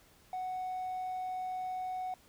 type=tone; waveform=triangle; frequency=741 Hz; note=F#5; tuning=2 cents sharp; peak=-32 dBFS; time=0.33-2.14 s; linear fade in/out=2 ms; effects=tanh soft clip ceiling -30 dBFS + pink hiss -63 dBFS RMS until 2.28 s